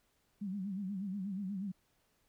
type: tone with vibrato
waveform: sine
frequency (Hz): 195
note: G3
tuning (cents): -9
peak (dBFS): -36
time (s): 0.41-1.72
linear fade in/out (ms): 10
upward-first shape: sine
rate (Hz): 8.3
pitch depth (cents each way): 110
effects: pink hiss -75 dBFS RMS until 2.28 s